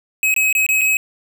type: tone with dropouts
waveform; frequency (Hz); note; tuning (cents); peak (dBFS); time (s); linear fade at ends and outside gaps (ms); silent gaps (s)
square; 2551; D#7; +43; -14; 0.23-0.97; 1; 0.341-0.363 / 0.527-0.551 / 0.665-0.689 / 0.811-0.815
effects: none